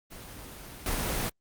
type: noise with level steps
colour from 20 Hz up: pink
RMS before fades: -44 / -30 dBFS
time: 0.1-1.3 s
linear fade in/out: 20 ms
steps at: 0.86 s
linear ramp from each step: 2 ms
effects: Opus 24 kbps